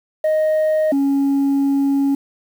sine tone pair in turn, 622.3 / 277.2 Hz, D#5 / C#4, 0 / 0 cents, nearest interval octave + major second, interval 1400 cents, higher first, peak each -11 dBFS, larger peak neither, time 0.24-0.92 / 0.92-2.15 s, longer second, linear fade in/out 5 ms, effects tanh soft clip ceiling -13 dBFS + 7-bit

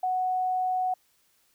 sine tone, 740 Hz, F#5, in tune, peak -24 dBFS, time 0.03-0.94 s, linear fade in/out 5 ms, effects white hiss -67 dBFS RMS until 1.54 s

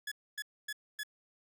sawtooth tone bursts, 1700 Hz, G#6, 40 cents sharp, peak -33 dBFS, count 4, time 0.07-1.034 s, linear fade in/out 5 ms, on 46 ms, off 260 ms, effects none

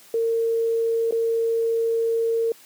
sine tone with dropouts, 457.1 Hz, A#4, 34 cents flat, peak -19 dBFS, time 0.14-2.52 s, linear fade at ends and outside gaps 2 ms, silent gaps 1.11-1.123 s, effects white hiss -50 dBFS RMS until 2.65 s + high-pass 150 Hz 12 dB/octave

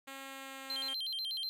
5% pulse tone with pitch glide, 270.9 to 268.4 Hz, C#4 to C4, -40 to +44 cents, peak -33 dBFS, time 0.07-0.94 s, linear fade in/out 10 ms, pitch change -16 cents, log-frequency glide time 0.2-0.64 s
triangle tone with vibrato, 3612 Hz, A7, 45 cents sharp, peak -34 dBFS, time 0.7-1.49 s, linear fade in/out 0 ms, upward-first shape square, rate 8.2 Hz, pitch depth 230 cents each way
effects none

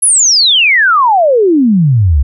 sine exponential sweep, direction down, 11030 to 63.6 Hz, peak -5 dBFS, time 0.02-2.23 s, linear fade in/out 10 ms, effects none

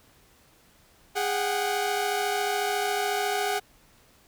sawtooth tone cluster, 411.1 / 734 / 768 Hz, G#4 / F#5 / G5, -18 / -14 / -36 cents, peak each -25 / -25 / -28 dBFS, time 1.15-3.6 s, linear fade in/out 20 ms, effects pink hiss -59 dBFS RMS until 4.27 s

